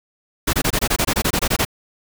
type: noise bursts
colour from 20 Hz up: pink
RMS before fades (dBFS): -18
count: 14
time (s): 0.47-1.651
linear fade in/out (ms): 10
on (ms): 63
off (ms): 23
effects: none